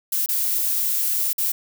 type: noise with dropouts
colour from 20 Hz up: violet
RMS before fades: -22 dBFS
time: 0.12-1.52 s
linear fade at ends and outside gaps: 5 ms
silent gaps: 0.261-0.287 / 1.331-1.381 s
effects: none